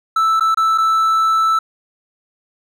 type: tone with dropouts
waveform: triangle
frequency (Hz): 1318.5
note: E6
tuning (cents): 0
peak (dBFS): -10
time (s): 0.16-1.59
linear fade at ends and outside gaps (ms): 5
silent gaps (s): 0.398-0.407 / 0.546-0.572 / 0.778-0.782
effects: none